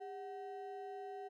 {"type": "ring-modulated tone", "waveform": "triangle", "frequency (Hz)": 574, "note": "D5", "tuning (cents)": -40, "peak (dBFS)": -39, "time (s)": [0, 1.29], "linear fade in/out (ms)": 20, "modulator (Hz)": 172, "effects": []}